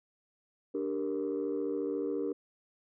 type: chord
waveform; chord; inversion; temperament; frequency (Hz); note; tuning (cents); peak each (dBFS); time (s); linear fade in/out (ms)
sine; G minor; second; equal; 293.7 / 392 / 466.2; D4 / G4 / Bb4; 0 / 0 / 0; -34; 0.74-2.33; 10
effects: tanh soft clip ceiling -25 dBFS